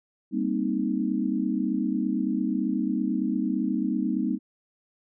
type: chord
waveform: sine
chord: C minor seventh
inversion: second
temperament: equal with one note detuned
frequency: 198.39 / 233.1 / 261.6 / 311.1 Hz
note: G3 / Bb3 / C4 / Eb4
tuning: +21 / 0 / 0 / 0 cents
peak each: -29 dBFS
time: 0.31-4.39 s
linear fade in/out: 50 ms
effects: none